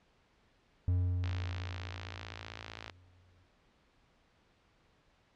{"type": "tone with exponential decay", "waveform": "triangle", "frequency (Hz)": 89.7, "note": "F2", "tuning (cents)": 47, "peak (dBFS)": -24, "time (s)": [0.88, 3.46], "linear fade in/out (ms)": 0, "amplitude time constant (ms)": 560}
{"type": "click train", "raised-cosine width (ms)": 0.2, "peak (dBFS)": -24, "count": 93, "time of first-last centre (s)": [1.24, 2.898], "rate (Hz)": 55.5}
{"effects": ["pink hiss -69 dBFS RMS until 5.35 s", "low-pass 4000 Hz 12 dB/octave"]}